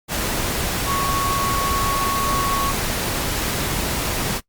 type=tone in noise; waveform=sine; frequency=1108.7 Hz; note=C#6; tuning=in tune; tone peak=-21 dBFS; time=0.85-2.74 s; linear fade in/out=50 ms; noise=pink; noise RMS=-23 dBFS; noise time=0.08-4.41 s; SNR=-1 dB; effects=noise-tail reverb RT60 0.1 s tail -21 dB re dry + Opus 48 kbps